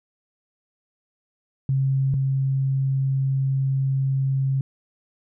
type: tone pair in turn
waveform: sine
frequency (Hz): 134.8 / 134.8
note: C#3 / C#3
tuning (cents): -48 / -48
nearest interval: unison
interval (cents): 0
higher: neither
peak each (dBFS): -18 / -19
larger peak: first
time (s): 1.69-2.14 / 2.14-4.61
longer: second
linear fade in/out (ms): 2
effects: none